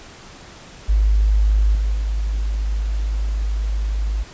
sine tone with level steps, 51.91 Hz, G#1, in tune, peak -12 / -16 / -18 dBFS, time 0.88-4.24 s, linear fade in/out 20 ms, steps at 1.75 / 1.94 s, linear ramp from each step 2 ms, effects pink hiss -41 dBFS RMS until 4.33 s + resampled to 16000 Hz

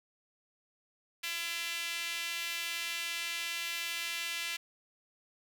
sawtooth tone with high-pass filter, 337.4 Hz, E4, 40 cents sharp, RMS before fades -37 dBFS, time 1.23-4.57 s, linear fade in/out 10 ms, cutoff 2500 Hz, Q 2, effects none

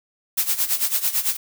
blue noise with tremolo, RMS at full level -19 dBFS, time 0.37-1.37 s, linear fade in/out 10 ms, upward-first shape sine, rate 9 Hz, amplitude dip 80%, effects none

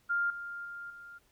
sine tone with level steps, 1400 Hz, F6, 4 cents sharp, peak -27 / -38 / -40 / -46 dBFS, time 0.09-1.19 s, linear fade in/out 20 ms, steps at 0.3 / 0.65 / 0.9 s, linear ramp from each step 2 ms, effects pink hiss -69 dBFS RMS until 1.31 s

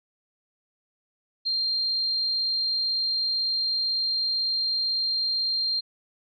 sine tone, 4186 Hz, C8, in tune, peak -23 dBFS, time 1.45-5.81 s, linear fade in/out 20 ms, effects none

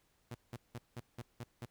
sawtooth tone bursts, 119.7 Hz, A#2, 46 cents sharp, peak -38 dBFS, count 7, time 0.31-1.656 s, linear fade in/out 5 ms, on 38 ms, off 180 ms, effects pink hiss -74 dBFS RMS until 1.7 s

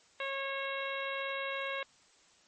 harmonic tone, 546 Hz, C#5, 26 cents flat, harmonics 1 / 2 / 3 / 4 / 5 / 6 / 7, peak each -39 / -41 / -41 / -41 / -43 / -49 / -46 dBFS, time 0.2-1.83 s, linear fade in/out 2 ms, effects white hiss -64 dBFS RMS until 2.47 s + MP3 32 kbps

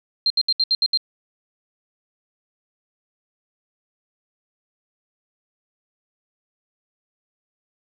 sine tone bursts, 4174 Hz, C8, 5 cents flat, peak -15 dBFS, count 7, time 0.26-0.974 s, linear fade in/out 2 ms, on 42 ms, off 70 ms, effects none

